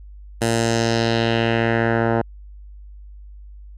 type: tone with low-pass filter sweep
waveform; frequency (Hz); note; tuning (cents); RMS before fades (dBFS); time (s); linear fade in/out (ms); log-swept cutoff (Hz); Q
10% pulse; 114.9; A#2; -25; -19; 0.41-2.22; 10; 10000 to 1100; 2
effects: added 50 Hz sine -37 dBFS peak until 3.77 s